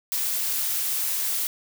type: noise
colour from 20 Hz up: blue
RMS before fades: -26 dBFS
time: 0.12-1.47 s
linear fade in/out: 0 ms
effects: none